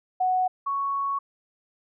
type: tone pair in turn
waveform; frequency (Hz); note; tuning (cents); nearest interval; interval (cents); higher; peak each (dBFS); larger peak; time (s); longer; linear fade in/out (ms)
sine; 740 / 1110.9; F#5 / C#6; 0 / +3; perfect fifth; 703; second; -20 / -24; first; 0.2-0.48 / 0.66-1.19; second; 10
effects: none